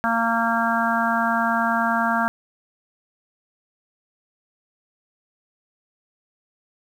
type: harmonic tone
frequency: 229.9 Hz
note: A#3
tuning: 24 cents flat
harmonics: 1 / 3 / 4 / 5 / 6 / 7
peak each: -25 / -25 / -25 / -28 / -25 / -26 dBFS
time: 0.04-2.28 s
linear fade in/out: 0 ms
effects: 8-bit